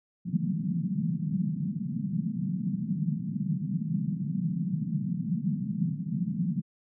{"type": "band-pass noise", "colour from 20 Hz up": "pink", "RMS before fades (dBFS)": -30, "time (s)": [0.25, 6.62], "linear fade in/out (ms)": 20, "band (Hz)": [150, 210], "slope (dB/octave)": 48, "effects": []}